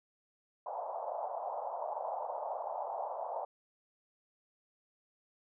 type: band-pass noise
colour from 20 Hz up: pink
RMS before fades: -39 dBFS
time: 0.66-3.45 s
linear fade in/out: 5 ms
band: 590 to 930 Hz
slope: 48 dB/octave
effects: none